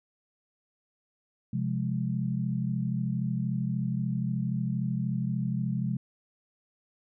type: chord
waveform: sine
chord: F minor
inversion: second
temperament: equal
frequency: 130.81 / 174.61 / 207.7 Hz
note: C3 / F3 / Ab3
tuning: 0 / 0 / 0 cents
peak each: -30 / -32 / -32 dBFS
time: 1.53-5.97 s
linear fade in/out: 5 ms
effects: none